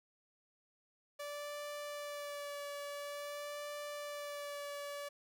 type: tone with vibrato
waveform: sawtooth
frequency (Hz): 580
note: D5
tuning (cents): -22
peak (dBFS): -38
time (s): 1.19-5.09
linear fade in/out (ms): 10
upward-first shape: sine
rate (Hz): 0.48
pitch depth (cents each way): 18
effects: none